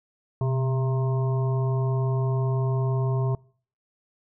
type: harmonic tone with a mistuned harmonic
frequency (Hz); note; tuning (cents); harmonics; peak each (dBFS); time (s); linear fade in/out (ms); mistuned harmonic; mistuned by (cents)
133; C3; +29; 1 / 3 / 5 / 7 / 8; -22 / -32 / -36 / -39 / -40; 0.41-3.35; 2; 1; -79
effects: noise-tail reverb RT60 0.5 s tail -25 dB re dry

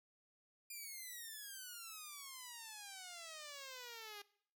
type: exponential sweep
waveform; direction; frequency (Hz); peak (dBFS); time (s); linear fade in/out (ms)
5% pulse; down; 2428 to 403.1; -38; 0.7-4.22; 5
effects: noise-tail reverb RT60 0.6 s tail -20 dB re dry

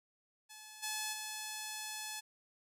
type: tone with level steps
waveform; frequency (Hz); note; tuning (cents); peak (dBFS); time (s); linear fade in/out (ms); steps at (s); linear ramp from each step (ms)
5% pulse; 860; A5; -40; -39 / -25 / -29; 0.49-2.21; 20; 0.82 / 1.12; 20
effects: none

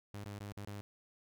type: tone with dropouts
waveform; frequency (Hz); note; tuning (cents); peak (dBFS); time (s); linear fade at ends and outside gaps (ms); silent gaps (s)
sawtooth; 101.9; G#2; -32; -39; 0.14-0.81; 0; 0.241-0.259 / 0.389-0.404 / 0.523-0.572 / 0.649-0.674
effects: none

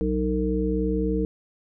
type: harmonic tone with a mistuned harmonic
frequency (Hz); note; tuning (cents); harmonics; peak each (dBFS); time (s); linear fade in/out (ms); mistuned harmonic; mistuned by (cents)
61.8; B1; +2; 1 / 3 / 5 / 7; -27 / -27 / -27 / -27; 0.01-1.25; 0; 7; +88
effects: none

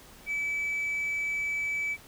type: tone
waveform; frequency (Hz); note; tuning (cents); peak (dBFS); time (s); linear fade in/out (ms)
sine; 2300; D7; -37; -26; 0.26-1.97; 50
effects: tanh soft clip ceiling -26 dBFS + pink hiss -52 dBFS RMS until 2.07 s

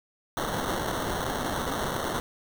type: noise with sample-and-hold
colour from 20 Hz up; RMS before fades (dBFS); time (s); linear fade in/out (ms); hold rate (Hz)
white; -30; 0.37-2.2; 0; 2450
effects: none

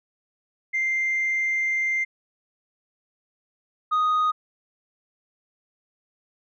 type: tone pair in turn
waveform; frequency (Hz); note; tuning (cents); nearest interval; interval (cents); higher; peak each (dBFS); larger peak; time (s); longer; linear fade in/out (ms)
sine; 2093 / 1244.5; C7 / D#6; 0 / 0; major sixth; 900; first; -20 / -16; second; 0.73-2.05 / 3.91-4.32; first; 20
effects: tanh soft clip ceiling -18 dBFS

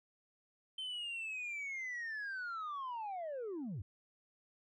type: linear sweep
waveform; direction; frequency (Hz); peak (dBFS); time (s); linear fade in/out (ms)
sine; down; 3106 to 79.1; -37; 0.78-3.82; 5
effects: tanh soft clip ceiling -38 dBFS

